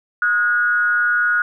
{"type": "tone with frequency modulation", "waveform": "sine", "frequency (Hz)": 1448, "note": "F#6", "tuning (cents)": -38, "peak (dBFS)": -14, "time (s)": [0.22, 1.42], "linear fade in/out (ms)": 2, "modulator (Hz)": 198, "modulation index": 0.49, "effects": []}